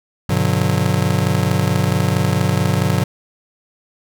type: chord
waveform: square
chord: G major seventh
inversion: none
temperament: just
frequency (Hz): 98 / 122.5 / 147 / 183.75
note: G2 / B2 / D3 / F#3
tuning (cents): 0 / -14 / +2 / -12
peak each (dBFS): -21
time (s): 0.29-3.04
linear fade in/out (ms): 5
effects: none